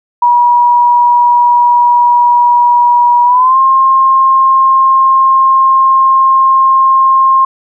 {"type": "tone with pitch glide", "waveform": "sine", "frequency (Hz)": [964, 1063.5], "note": ["B5", "C6"], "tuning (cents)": [-42, 28], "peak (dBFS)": -4, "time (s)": [0.22, 7.45], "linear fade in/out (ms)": 5, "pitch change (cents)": 170, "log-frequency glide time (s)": [3.24, 3.58], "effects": []}